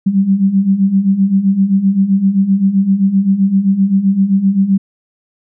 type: beating tone pair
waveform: sine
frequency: 189.8 / 197.5 Hz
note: F#3 / G3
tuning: +44 / +13 cents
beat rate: 7.7 Hz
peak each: -15 / -10 dBFS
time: 0.06-4.78 s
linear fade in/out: 10 ms
effects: none